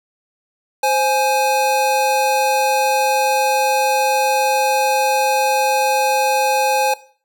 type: tone pair together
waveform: square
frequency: 523.3 / 836.5 Hz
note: C5 / G#5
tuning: 0 / +12 cents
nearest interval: minor sixth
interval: 812 cents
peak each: -20 / -16 dBFS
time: 0.83-6.94 s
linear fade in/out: 5 ms
effects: noise-tail reverb RT60 0.4 s tail -17 dB re dry